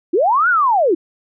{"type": "linear two-way sweep", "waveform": "sine", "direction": "up then down", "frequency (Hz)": [299.1, 1504, 299.1], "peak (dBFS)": -11, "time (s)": [0.13, 0.95], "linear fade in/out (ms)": 10, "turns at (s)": 0.49, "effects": []}